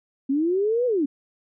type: linear two-way sweep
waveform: sine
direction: up then down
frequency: 261.6 to 507 to 261.6 Hz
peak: -19 dBFS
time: 0.29-1.06 s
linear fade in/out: 10 ms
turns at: 0.86 s
effects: none